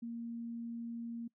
sine tone, 233.1 Hz, A#3, in tune, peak -39 dBFS, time 0.02-1.28 s, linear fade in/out 10 ms, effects noise-tail reverb RT60 0.1 s tail -23 dB re dry

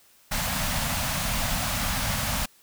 pink band-stop noise, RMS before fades -27 dBFS, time 0.31-2.46 s, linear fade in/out 10 ms, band 250 to 570 Hz, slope 48 dB/octave, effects white hiss -58 dBFS RMS until 2.62 s

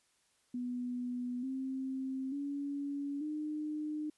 sine tone with pitch steps, 246.5 / 264.2 / 283.2 / 303.5 Hz, B3 / C4 / C#4 / D#4, -3 / +17 / +37 / -43 cents, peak -35 dBFS, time 0.54-4.1 s, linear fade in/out 5 ms, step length 890 ms, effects white hiss -73 dBFS RMS until 4.17 s + resampled to 24000 Hz

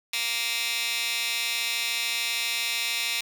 15% pulse tone with high-pass filter, 233.1 Hz, A#3, in tune, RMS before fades -28 dBFS, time 0.13-3.21 s, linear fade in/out 5 ms, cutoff 2900 Hz, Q 1.9, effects none

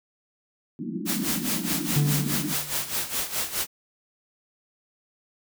pink band-pass noise, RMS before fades -31 dBFS, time 0.79-2.54 s, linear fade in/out 0 ms, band 160 to 340 Hz, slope 96 dB/octave
white noise with tremolo, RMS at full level -26 dBFS, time 1.05-3.67 s, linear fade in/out 50 ms, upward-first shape sine, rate 4.8 Hz, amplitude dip 75%
triangle tone with exponential decay, 146.3 Hz, D3, 6 cents flat, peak -15 dBFS, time 1.96-3.02 s, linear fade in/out 5 ms, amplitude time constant 230 ms
effects none

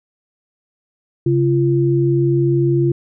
sine tone pair together, 136.28 / 343.4 Hz, C#3 / F4, -29 / -29 cents, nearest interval octave + major third, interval 1600 cents, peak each -15 dBFS, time 1.26-2.92 s, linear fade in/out 5 ms, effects none

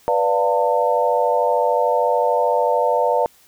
sine chord, B half-diminished seventh, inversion none, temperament equal with one note detuned, 493.9 / 587.3 / 698.5 / 899.5 Hz, B4 / D5 / F5 / A5, 0 / 0 / 0 / +38 cents, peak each -20 / -20 / -22 / -20 dBFS, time 0.08-3.26 s, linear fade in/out 0 ms, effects white hiss -53 dBFS RMS until 3.47 s

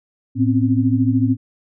sine tone cluster, 110.7 / 254.5 / 268 Hz, A2 / C4 / C4, +11 / -48 / +42 cents, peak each -18 dBFS, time 0.35-1.37 s, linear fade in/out 50 ms, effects none

